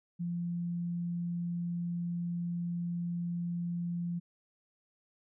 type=tone; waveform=sine; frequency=172.8 Hz; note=F3; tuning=18 cents flat; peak=-32 dBFS; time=0.19-4.2 s; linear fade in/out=20 ms; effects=none